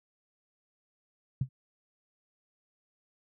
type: tone with exponential decay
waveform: sine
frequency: 130.81 Hz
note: C3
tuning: in tune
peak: -22 dBFS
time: 1.41-1.49 s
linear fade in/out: 5 ms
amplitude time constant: 17 ms
effects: none